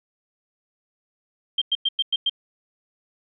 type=tone bursts; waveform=sine; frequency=3169 Hz; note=G7; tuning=18 cents sharp; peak=-18 dBFS; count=6; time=1.58-2.296 s; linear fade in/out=5 ms; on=36 ms; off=100 ms; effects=none